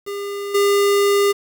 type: tone with level steps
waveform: square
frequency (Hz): 403.2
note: G4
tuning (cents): +49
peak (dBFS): -26 / -14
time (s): 0.06-1.33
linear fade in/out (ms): 20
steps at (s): 0.54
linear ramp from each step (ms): 10
effects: 7-bit